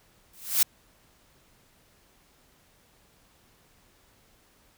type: noise with exponential growth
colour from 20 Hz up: blue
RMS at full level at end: -17 dBFS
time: 0.33-0.63 s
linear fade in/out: 5 ms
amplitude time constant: 64 ms
effects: pink hiss -62 dBFS RMS until 4.77 s